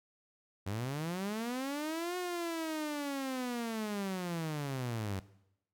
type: linear two-way sweep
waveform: sawtooth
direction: up then down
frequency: 92.5 to 363.7 to 92.5 Hz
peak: -31 dBFS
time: 0.66-5.2 s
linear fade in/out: 10 ms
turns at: 2.17 s
effects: noise-tail reverb RT60 0.8 s tail -18 dB re dry